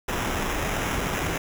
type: noise with sample-and-hold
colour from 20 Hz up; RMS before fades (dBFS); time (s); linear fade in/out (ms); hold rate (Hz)
pink; -27; 0.08-1.38; 5; 4410
effects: none